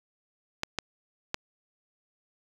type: clicks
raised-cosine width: 0.2 ms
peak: -11 dBFS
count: 3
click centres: 0.634 / 0.787 / 1.344 s
effects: 7-bit